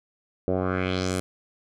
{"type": "tone with low-pass filter sweep", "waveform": "10% pulse", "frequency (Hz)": 92.5, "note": "F#2", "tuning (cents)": 0, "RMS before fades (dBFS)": -26, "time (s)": [0.48, 1.2], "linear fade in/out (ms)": 0, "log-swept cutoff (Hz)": [520, 11000], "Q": 2.5, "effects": []}